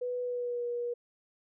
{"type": "tone with pitch glide", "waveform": "sine", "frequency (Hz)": [493.9, 480.1], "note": ["B4", "B4"], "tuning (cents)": [0, -49], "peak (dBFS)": -31, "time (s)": [0.01, 0.94], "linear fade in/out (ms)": 10, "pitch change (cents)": -49, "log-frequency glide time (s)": [0.22, 0.65], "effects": []}